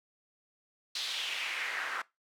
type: noise with band-pass filter sweep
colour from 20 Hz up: pink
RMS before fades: -36 dBFS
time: 0.95-2.02 s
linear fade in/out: 5 ms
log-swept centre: 4100 to 1400 Hz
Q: 2.8
effects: noise-tail reverb RT60 0.2 s tail -20 dB re dry + high-pass 400 Hz 12 dB/octave